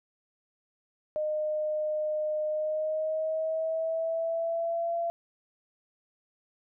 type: tone with pitch glide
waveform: sine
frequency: 612 to 679.1 Hz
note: D#5 to F5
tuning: -29 to -49 cents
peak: -27 dBFS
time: 1.16-5.1 s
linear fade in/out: 0 ms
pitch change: +180 cents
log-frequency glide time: 2.47-4.95 s
effects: none